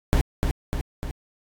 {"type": "noise with echo", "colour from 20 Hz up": "brown", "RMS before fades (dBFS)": -18, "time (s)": [0.13, 0.21], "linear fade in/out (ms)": 0, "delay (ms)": 300, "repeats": 3, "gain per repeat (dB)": -4, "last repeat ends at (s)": 1.11, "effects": ["AAC 64 kbps"]}